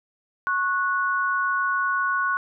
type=tone pair together; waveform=sine; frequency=1098.5 / 1471 Hz; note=C#6 / F#6; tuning=-16 / -11 cents; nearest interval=perfect fourth; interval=505 cents; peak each=-24 / -23 dBFS; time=0.47-2.37 s; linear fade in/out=0 ms; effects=none